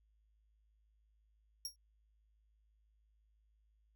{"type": "tone with exponential decay", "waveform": "sawtooth", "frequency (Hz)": 5588, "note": "F8", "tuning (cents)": 0, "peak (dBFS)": -34, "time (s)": [1.65, 1.76], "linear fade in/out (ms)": 2, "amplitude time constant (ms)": 23, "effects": ["added 53 Hz sine -70 dBFS peak until 3.95 s"]}